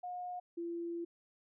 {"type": "tone pair in turn", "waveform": "sine", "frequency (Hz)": [719, 340.3], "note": ["F#5", "F4"], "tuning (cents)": [-50, -45], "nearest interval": "octave + minor second", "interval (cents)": 1295, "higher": "first", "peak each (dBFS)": [-39, -37], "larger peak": "second", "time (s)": [[0.03, 0.4], [0.57, 1.05]], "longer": "second", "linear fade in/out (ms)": 10, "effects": []}